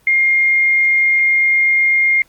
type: tone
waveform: sine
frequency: 2124 Hz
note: C7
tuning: 25 cents sharp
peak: -10 dBFS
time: 0.07-2.22 s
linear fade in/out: 2 ms
effects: pink hiss -54 dBFS RMS until 2.28 s + Opus 24 kbps